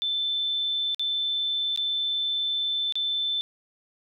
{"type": "tone with dropouts", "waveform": "sine", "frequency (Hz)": 3532, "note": "A7", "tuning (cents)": 6, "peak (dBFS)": -24, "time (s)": [0.02, 3.41], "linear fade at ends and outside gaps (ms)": 0, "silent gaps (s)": [[0.946, 0.995], [1.761, 1.775], [2.924, 2.955]], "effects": []}